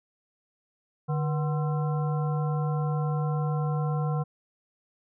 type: harmonic tone with a mistuned harmonic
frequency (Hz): 149.4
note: D3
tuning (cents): +30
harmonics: 1 / 3 / 5 / 7 / 9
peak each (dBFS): -25 / -36 / -37 / -39 / -43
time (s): 1.08-4.24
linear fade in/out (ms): 20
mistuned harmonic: 3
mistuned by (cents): +130
effects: none